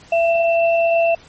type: tone pair together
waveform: sine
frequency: 670 / 2680 Hz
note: E5 / E7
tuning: +28 / +28 cents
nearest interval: 2 octaves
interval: 2400 cents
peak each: -13 / -23 dBFS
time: 0.12-1.15 s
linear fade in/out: 5 ms
effects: pink hiss -46 dBFS RMS until 1.28 s + MP3 32 kbps